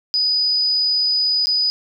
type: tone with dropouts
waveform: sine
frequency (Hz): 4969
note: D#8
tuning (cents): -3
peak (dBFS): -15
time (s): 0.14-1.7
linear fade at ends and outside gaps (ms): 0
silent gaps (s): 1.458-1.47
effects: 9-bit